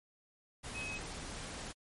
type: tone in noise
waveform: sine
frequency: 2547 Hz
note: D#7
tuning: 40 cents sharp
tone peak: -40 dBFS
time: 0.74-0.99 s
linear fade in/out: 20 ms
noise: pink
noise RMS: -44 dBFS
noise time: 0.63-1.73 s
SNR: +1 dB
effects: MP3 48 kbps